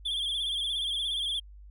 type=tone with vibrato; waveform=triangle; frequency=3349 Hz; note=G#7; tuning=14 cents sharp; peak=-27 dBFS; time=0.05-1.4 s; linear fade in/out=10 ms; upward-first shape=sine; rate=17 Hz; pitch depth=84 cents each way; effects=added 50 Hz sine -46 dBFS peak until 1.7 s